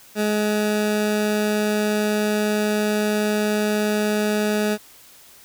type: tone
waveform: 20% pulse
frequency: 210.8 Hz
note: G#3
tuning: 26 cents sharp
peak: -14 dBFS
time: 0.15-4.78 s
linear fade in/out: 50 ms
effects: white hiss -48 dBFS RMS until 5.44 s